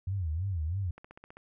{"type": "tone with vibrato", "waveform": "sine", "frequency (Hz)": 87.31, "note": "F2", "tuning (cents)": 0, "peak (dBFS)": -29, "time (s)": [0.07, 0.91], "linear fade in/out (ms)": 5, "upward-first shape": "sine", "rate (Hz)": 3.1, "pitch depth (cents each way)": 230}
{"type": "click train", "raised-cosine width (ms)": 0.5, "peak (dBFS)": -33, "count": 7, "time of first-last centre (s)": [0.98, 1.37], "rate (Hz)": 15.4}
{"effects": []}